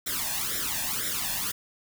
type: noise with flanger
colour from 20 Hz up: white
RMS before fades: -30 dBFS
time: 0.06-1.52 s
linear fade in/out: 10 ms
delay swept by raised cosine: 0.54 to 1.17 ms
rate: 2 Hz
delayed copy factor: +0.85
effects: none